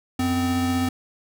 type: tone pair together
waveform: square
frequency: 90.7 / 256.5 Hz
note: F#2 / C4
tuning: -34 / -34 cents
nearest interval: octave + tritone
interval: 1800 cents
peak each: -28 / -22 dBFS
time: 0.19-0.89 s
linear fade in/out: 5 ms
effects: none